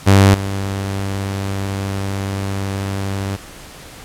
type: tone with level steps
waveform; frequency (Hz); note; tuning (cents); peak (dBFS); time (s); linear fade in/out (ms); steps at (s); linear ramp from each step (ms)
sawtooth; 98; G2; 0; -3 / -16; 0.06-3.37; 20; 0.34; 2
effects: pink hiss -37 dBFS RMS until 4.04 s + low-pass 12000 Hz 12 dB/octave